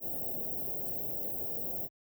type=band-stop noise; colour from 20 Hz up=white; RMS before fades=-36 dBFS; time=0-1.89 s; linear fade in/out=50 ms; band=720 to 15000 Hz; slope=48 dB/octave; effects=high-pass 60 Hz 12 dB/octave